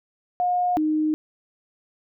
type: tone pair in turn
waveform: sine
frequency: 717 / 308.5 Hz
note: F5 / D#4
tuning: +45 / -15 cents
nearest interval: octave + minor third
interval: 1460 cents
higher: first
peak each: -19 dBFS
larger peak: neither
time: 0.4-0.77 / 0.77-1.14 s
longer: neither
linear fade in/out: 0 ms
effects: none